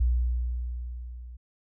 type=tone with level ramp; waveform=sine; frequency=60.6 Hz; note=B1; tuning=32 cents flat; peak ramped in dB=-19 to -40 dBFS; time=0-1.37 s; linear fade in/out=10 ms; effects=none